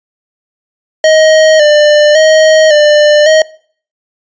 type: tone with vibrato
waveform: square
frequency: 612 Hz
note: D#5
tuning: 29 cents flat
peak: -4 dBFS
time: 1.04-3.42 s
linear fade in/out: 2 ms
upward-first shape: square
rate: 0.9 Hz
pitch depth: 45 cents each way
effects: noise-tail reverb RT60 0.5 s tail -22 dB re dry + resampled to 16000 Hz

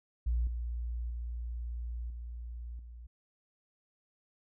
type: tone with level steps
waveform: sine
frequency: 59 Hz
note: A#1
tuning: 22 cents sharp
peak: -26 / -33 / -35 / -39 / -45 dBFS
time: 0.26-3.07 s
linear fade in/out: 10 ms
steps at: 0.47 / 1.1 / 2.1 / 2.79 s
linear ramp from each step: 2 ms
effects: tanh soft clip ceiling -24 dBFS

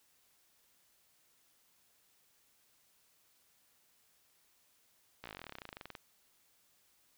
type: slowing click train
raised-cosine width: 0.3 ms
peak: -29 dBFS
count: 25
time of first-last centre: 5.24-5.952 s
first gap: 16 ms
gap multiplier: 1.05
effects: white hiss -71 dBFS RMS until 7.17 s

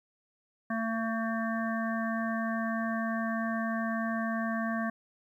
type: harmonic tone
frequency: 225.4 Hz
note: A3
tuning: 42 cents sharp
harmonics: 1 / 3 / 5 / 7 / 8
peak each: -31 / -36 / -38 / -39 / -40 dBFS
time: 0.7-4.9 s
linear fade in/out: 5 ms
effects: 11-bit

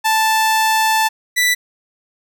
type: tone pair in turn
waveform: sawtooth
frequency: 880 / 1975.5 Hz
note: A5 / B6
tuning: 0 / 0 cents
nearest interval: octave + major second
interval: 1400 cents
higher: second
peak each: -9 dBFS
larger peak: neither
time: 0.04-1.09 / 1.36-1.55 s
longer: first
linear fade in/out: 20 ms
effects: none

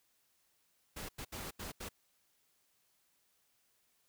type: noise bursts at uneven times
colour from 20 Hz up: pink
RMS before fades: -44 dBFS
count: 5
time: 0.96-1.09 / 1.18-1.25 / 1.32-1.51 / 1.59-1.72 / 1.8-1.89 s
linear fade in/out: 10 ms
effects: white hiss -75 dBFS RMS until 4.08 s

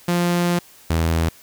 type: tone pair in turn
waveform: sawtooth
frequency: 174.61 / 82.05 Hz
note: F3 / E2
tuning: 0 / -8 cents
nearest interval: octave + minor second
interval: 1308 cents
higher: first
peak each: -13 dBFS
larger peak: neither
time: 0.08-0.59 / 0.9-1.29 s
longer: first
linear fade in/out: 5 ms
effects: white hiss -48 dBFS RMS until 1.42 s

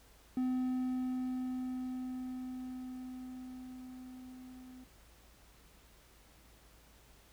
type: tone with level ramp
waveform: triangle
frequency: 254.8 Hz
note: C4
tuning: 46 cents flat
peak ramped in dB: -28 to -48 dBFS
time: 0.37-4.84 s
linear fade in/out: 2 ms
effects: added 55 Hz sine -63 dBFS peak until 7.32 s + pink hiss -63 dBFS RMS until 7.32 s

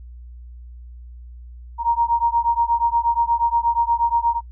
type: beating tone pair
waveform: sine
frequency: 932.3 / 940.7 Hz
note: A#5 / A#5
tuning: 0 / +15 cents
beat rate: 8.4 Hz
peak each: -19 dBFS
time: 1.78-4.41 s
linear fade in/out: 50 ms
effects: noise-tail reverb RT60 0.1 s tail -26 dB re dry + added 60 Hz sine -36 dBFS peak until 4.51 s

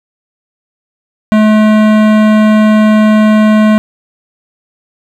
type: tone with hard clipping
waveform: sine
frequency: 214.8 Hz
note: A3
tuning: 41 cents flat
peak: -6 dBFS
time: 1.32-3.78 s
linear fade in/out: 0 ms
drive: 18 dB
effects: none

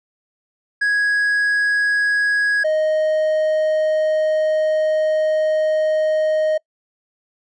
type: tone pair in turn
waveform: triangle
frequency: 1661.2 / 622.2 Hz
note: G#6 / D#5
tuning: 0 / 0 cents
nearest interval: octave + perfect fourth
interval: 1700 cents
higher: first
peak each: -13 dBFS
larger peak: neither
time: 0.81-2.64 / 2.64-6.58 s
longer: second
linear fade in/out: 10 ms
effects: noise-tail reverb RT60 0.1 s tail -25 dB re dry + resampled to 22050 Hz

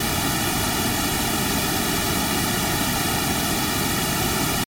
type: noise with comb filter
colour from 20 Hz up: pink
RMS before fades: -22 dBFS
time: 0-4.64 s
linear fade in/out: 5 ms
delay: 1.9 ms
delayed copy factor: -1
effects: MP3 64 kbps

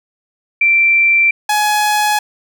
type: tone pair in turn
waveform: sine / sawtooth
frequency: 2349 / 841.6 Hz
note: D7 / G#5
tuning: 0 / +23 cents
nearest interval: octave + tritone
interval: 1777 cents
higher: first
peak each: -8 dBFS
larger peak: neither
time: 0.61-1.31 / 1.49-2.19 s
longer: neither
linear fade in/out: 5 ms
effects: none

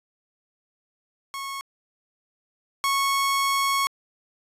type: tone pair in turn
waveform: sawtooth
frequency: 1097 / 1102 Hz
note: C#6 / C#6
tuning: -18 / -11 cents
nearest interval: unison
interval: 7 cents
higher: second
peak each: -27 / -17 dBFS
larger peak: second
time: 1.34-1.61 / 2.84-3.87 s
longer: second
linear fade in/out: 0 ms
effects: resampled to 32000 Hz

